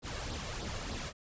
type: noise with flanger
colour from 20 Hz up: pink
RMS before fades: -39 dBFS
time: 0.02-1.13 s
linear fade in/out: 50 ms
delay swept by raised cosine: 0.21 to 1.81 ms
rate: 3.3 Hz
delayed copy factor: +0.55
effects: resampled to 16000 Hz